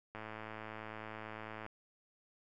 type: click train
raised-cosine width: 0.5 ms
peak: -30 dBFS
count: 166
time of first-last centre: 0.15-1.664 s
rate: 109 Hz
effects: none